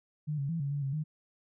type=tone with pitch steps; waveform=sine; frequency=151 / 139.1 / 166 / 140.4 / 143.6 / 136 / 153.6 Hz; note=D3 / C#3 / E3 / C#3 / D3 / C#3 / D#3; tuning=+48 / +6 / +12 / +22 / -39 / -33 / -22 cents; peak=-30 dBFS; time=0.27-1.04 s; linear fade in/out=20 ms; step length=110 ms; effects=none